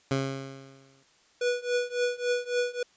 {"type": "tone with exponential decay", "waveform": "15% pulse", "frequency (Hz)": 135.5, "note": "C#3", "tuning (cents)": -39, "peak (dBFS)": -17, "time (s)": [0.11, 1.03], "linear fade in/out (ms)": 2, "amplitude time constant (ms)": 200}
{"type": "tone with tremolo", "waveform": "square", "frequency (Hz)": 488.7, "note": "B4", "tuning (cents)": -18, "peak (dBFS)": -23, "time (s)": [1.41, 2.83], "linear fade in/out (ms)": 5, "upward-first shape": "triangle", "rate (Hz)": 3.6, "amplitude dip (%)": 95}
{"effects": ["white hiss -62 dBFS RMS until 2.96 s", "resampled to 16000 Hz"]}